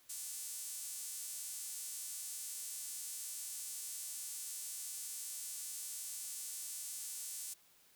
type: tone with high-pass filter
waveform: sawtooth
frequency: 293.7 Hz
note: D4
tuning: in tune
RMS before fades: -45 dBFS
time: 0.09-7.54 s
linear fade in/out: 10 ms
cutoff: 8100 Hz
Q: 1.6
effects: white hiss -67 dBFS RMS until 7.95 s